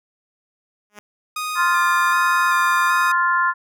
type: tone with exponential growth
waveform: 5% pulse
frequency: 207.7 Hz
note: G#3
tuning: in tune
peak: -23 dBFS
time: 0.9-0.99 s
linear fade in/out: 0 ms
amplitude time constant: 19 ms
type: tone with vibrato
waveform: sawtooth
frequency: 1228 Hz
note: D#6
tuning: 23 cents flat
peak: -20 dBFS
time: 1.36-3.12 s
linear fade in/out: 5 ms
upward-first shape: square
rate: 1.3 Hz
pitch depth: 19 cents each way
type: chord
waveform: sine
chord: F major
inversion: second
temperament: equal with one note detuned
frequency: 1046.5 / 1396.9 / 1741.8 Hz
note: C6 / F6 / A6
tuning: 0 / 0 / -18 cents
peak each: -18 / -20 / -22 dBFS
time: 1.55-3.54 s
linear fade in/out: 50 ms
effects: none